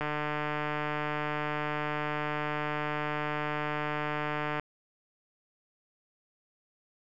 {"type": "click train", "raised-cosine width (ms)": 0.5, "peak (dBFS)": -17, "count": 689, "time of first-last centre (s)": [0.01, 4.597], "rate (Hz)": 150, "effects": []}